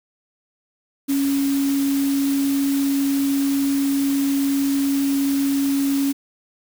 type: tone in noise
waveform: sine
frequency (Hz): 277.2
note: C#4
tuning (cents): 0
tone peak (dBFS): -17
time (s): 1.08-6.13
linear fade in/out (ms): 20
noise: white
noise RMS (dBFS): -32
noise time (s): 1.08-6.13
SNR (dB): +12
effects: none